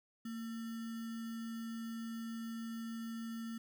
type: tone with sample-and-hold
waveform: sine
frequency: 228.4 Hz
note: A#3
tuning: 35 cents flat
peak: -40 dBFS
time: 0.25-3.58 s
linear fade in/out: 5 ms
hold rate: 1575 Hz
effects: none